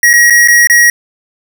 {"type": "tone with dropouts", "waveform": "square", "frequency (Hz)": 1900, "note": "A#6", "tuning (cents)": 33, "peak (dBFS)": -4, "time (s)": [0.03, 0.9], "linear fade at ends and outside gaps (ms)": 2, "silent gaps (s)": [[0.132, 0.136], [0.3, 0.305], [0.476, 0.483], [0.672, 0.698]], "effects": []}